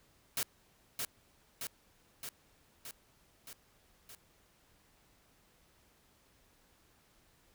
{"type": "noise with echo", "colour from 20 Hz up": "white", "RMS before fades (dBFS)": -34, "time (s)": [0.37, 0.43], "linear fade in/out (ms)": 2, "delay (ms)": 620, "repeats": 6, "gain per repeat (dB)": -3, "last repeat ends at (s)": 4.15, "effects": ["pink hiss -68 dBFS RMS until 7.54 s"]}